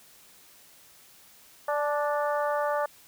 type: harmonic tone with a mistuned harmonic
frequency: 293.7 Hz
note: D4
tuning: in tune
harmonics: 2 / 3 / 4 / 5 / 6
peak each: -27 / -31 / -32 / -37 / -40 dBFS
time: 1.68-2.86 s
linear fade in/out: 5 ms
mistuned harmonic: 3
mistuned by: -21 cents
effects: white hiss -55 dBFS RMS until 3.07 s